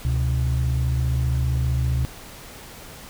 sine tone pair together, 70.8 / 125.9 Hz, C#2 / B2, +37 / +34 cents, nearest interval minor seventh, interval 997 cents, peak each -20 dBFS, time 0.05-2.05 s, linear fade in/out 0 ms, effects tanh soft clip ceiling -15 dBFS + pink hiss -41 dBFS RMS until 3.09 s

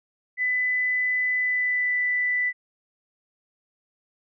sine tone with pitch glide, 2001 to 1984.9 Hz, B6 to B6, +22 to +8 cents, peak -21 dBFS, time 0.37-2.53 s, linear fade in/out 50 ms, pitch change -14 cents, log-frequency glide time 1.37-1.96 s, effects none

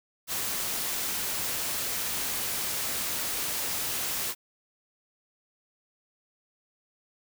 white noise, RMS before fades -31 dBFS, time 0.27-4.35 s, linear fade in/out 50 ms, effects none

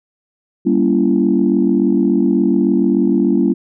sine chord, G diminished seventh, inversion none, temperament just, 196 / 235.2 / 282.2 / 338.7 Hz, G3 / Bb3 / Db4 / Fb4, 0 / +16 / +31 / +47 cents, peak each -16 dBFS, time 0.65-3.54 s, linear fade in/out 20 ms, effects tanh soft clip ceiling -2 dBFS

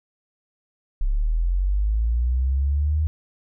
sine linear sweep, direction up, 33 to 78.7 Hz, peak -18 dBFS, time 1.01-3.07 s, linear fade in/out 0 ms, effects none

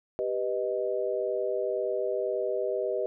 sine chord, G augmented, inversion none, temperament equal, 392 / 493.9 / 622.3 Hz, G4 / B4 / D#5, 0 / 0 / 0 cents, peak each -31 dBFS, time 0.19-3.06 s, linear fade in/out 0 ms, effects none

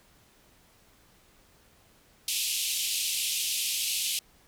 pink band-pass noise, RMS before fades -30 dBFS, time 2.28-4.19 s, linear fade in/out 2 ms, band 2600 to 14000 Hz, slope 48 dB/octave, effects pink hiss -61 dBFS RMS until 4.47 s

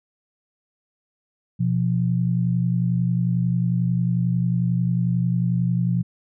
sine tone pair together, 123.47 / 174.61 Hz, B2 / F3, 0 / 0 cents, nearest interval tritone, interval 600 cents, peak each -21 dBFS, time 1.59-6.03 s, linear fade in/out 20 ms, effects none

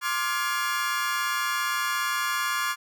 35% pulse chord, D half-diminished seventh, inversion third, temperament just, 1057.2 / 1174.7 / 1409.6 / 1691.5 Hz, C6 / D6 / F6 / Ab6, +18 / 0 / +16 / +31 cents, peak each -29 dBFS, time 0.01-2.76 s, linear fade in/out 50 ms, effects none

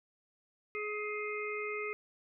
harmonic tone with a mistuned harmonic, 420.7 Hz, G#4, 22 cents sharp, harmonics 1 / 3 / 5 / 6, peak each -38 / -43 / -40 / -43 dBFS, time 0.75-1.93 s, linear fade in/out 0 ms, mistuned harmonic 6, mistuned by -18 cents, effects none

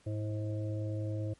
harmonic tone with a mistuned harmonic, 106.1 Hz, G#2, 38 cents sharp, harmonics 1 / 3 / 5 / 6, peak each -33 / -41 / -43 / -50 dBFS, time 0.06-1.34 s, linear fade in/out 10 ms, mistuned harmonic 3, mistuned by +29 cents, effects pink hiss -65 dBFS RMS until 1.39 s + MP3 48 kbps

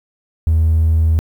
triangle tone, 80.3 Hz, E2, 45 cents flat, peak -7 dBFS, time 0.47-1.19 s, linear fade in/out 0 ms, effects tanh soft clip ceiling -6 dBFS + 8-bit

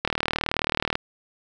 click train, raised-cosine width 0.3 ms, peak -6 dBFS, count 36, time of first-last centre 0.05-0.954 s, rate 38.7 Hz, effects none

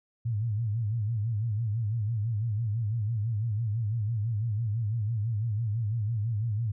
sine tone with vibrato, 110 Hz, A2, in tune, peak -26 dBFS, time 0.25-6.72 s, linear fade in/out 10 ms, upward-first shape sine, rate 6 Hz, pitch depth 140 cents each way, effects none

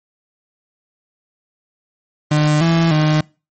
35% pulse tone with pitch steps, 150.8 / 165.8 / 153.5 Hz, D3 / E3 / D#3, +46 / +10 / -23 cents, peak -10 dBFS, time 2.31-3.21 s, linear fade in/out 5 ms, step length 300 ms, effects noise-tail reverb RT60 0.3 s tail -24 dB re dry + MP3 32 kbps

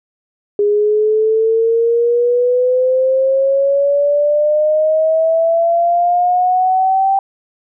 sine exponential sweep, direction up, 409.6 to 784 Hz, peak -10 dBFS, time 0.59-7.19 s, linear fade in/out 2 ms, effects none

